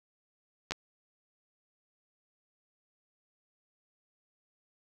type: clicks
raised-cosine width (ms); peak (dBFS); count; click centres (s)
0.2; -16; 2; 0.709 / 0.72
effects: none

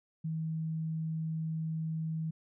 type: tone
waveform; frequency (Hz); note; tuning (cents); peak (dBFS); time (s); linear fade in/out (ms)
sine; 160; D#3; +49; -32; 0.24-2.31; 10
effects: none

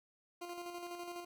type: tone with tremolo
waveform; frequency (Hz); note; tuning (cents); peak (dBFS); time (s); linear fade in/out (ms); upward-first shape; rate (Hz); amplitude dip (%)
20% pulse; 349.2; F4; 0; -37; 0.41-1.25; 10; square; 12; 40
effects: none

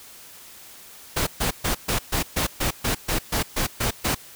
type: noise bursts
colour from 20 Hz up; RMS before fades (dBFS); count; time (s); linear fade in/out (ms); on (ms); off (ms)
pink; -23; 13; 1.16-4.15; 10; 110; 130
effects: white hiss -45 dBFS RMS until 4.35 s

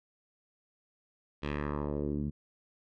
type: tone with low-pass filter sweep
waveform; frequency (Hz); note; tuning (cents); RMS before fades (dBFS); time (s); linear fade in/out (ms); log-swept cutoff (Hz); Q
10% pulse; 73.3; D2; -3; -34; 1.42-2.31; 20; 3400 to 180; 1.8
effects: none

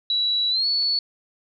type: tone with pitch glide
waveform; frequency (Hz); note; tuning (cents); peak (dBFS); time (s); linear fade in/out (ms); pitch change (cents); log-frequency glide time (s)
sine; 3921 to 4427; B7 to C#8; -13 to -3; -19; 0.1-0.99; 2; +210; 0.5-0.67
type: click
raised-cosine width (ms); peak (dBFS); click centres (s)
0.2; -28; 0.824
effects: none

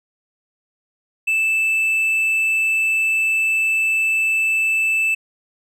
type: tone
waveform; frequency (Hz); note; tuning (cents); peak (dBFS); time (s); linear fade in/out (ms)
triangle; 2637; E7; 0; -14; 1.27-5.15; 10
effects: none

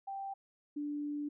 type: tone pair in turn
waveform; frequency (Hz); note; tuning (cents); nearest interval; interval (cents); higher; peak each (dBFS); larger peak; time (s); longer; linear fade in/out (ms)
sine; 784 / 292.9; G5 / D4; 0 / -5; octave + perfect fourth; 1705; first; -38 / -35; second; 0.07-0.34 / 0.76-1.29; second; 10
effects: none

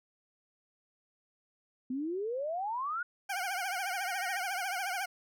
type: exponential sweep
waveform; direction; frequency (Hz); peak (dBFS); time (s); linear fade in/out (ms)
sine; up; 246.9 to 1480; -32; 1.9-3.03; 5
type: tone with vibrato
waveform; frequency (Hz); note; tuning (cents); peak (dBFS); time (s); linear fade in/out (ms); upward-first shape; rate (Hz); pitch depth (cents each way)
20% pulse; 753; F#5; +30; -28; 3.29-5.06; 10; triangle; 14; 140
type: tone with exponential growth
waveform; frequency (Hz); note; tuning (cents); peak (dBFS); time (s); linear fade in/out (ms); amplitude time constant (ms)
triangle; 1864.7; A#6; 0; -35; 3.35-4.37; 1; 220
effects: none

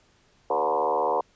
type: tone with frequency modulation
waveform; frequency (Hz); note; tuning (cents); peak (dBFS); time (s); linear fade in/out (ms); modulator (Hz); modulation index
sine; 720; F#5; -47; -21; 0.5-1.21; 5; 75.4; 4.1
effects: pink hiss -62 dBFS RMS until 1.35 s + resampled to 16000 Hz

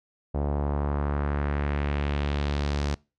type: tone with low-pass filter sweep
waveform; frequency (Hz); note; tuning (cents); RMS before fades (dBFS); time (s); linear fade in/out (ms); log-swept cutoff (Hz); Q
sawtooth; 72.1; D2; -31; -27; 0.34-2.95; 10; 690 to 5800; 1.5
effects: noise-tail reverb RT60 0.3 s tail -25 dB re dry

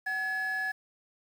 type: tone pair together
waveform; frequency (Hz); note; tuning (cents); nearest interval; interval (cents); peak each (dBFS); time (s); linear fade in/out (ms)
triangle; 757.3 / 1700; F#5 / G#6; +40 / +40; octave + major second; 1400; -35 / -27; 0.06-0.72; 10
effects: tanh soft clip ceiling -24 dBFS + 9-bit

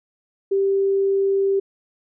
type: tone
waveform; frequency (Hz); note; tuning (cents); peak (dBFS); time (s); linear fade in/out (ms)
sine; 392; G4; 0; -16; 0.51-1.6; 10
effects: none

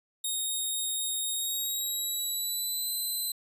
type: tone with pitch glide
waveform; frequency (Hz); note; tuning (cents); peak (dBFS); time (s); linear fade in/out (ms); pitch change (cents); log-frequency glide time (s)
5% pulse; 3726 to 4040; A#7 to B7; -2 to +39; -22; 0.24-3.32; 5; +141; 1.32-2.91
effects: resampled to 32000 Hz

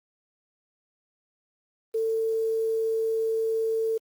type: tone with quantisation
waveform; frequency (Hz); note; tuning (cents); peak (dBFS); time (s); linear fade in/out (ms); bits
sine; 447.1; A4; +28; -23; 1.94-3.98; 10; 8
effects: Opus 24 kbps

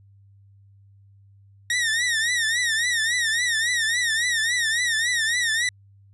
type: tone with vibrato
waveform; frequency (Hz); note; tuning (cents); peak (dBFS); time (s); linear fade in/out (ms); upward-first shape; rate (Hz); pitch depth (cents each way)
sawtooth; 1864.7; A#6; 0; -17; 1.7-5.69; 2; triangle; 3.6; 130
effects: added 99 Hz sine -50 dBFS peak until 6.13 s + resampled to 24000 Hz

